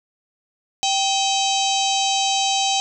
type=harmonic tone with a mistuned harmonic; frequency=780 Hz; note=G5; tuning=9 cents flat; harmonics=1 / 3 / 4 / 5 / 6 / 7 / 8 / 9 / 10; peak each=-21 / -29 / -25 / -25 / -31 / -32 / -27 / -32 / -33 dBFS; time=0.83-2.8 s; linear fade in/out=0 ms; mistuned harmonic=3; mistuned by=+140 cents; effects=none